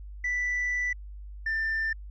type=tone pair in turn; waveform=sine; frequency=1975.5 / 1784.7 Hz; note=B6 / A6; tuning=0 / +24 cents; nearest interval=major second; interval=176 cents; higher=first; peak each=-24 dBFS; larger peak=neither; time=0.24-0.93 / 1.46-1.93 s; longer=first; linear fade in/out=5 ms; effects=tanh soft clip ceiling -24 dBFS + added 50 Hz sine -39 dBFS peak until 2.1 s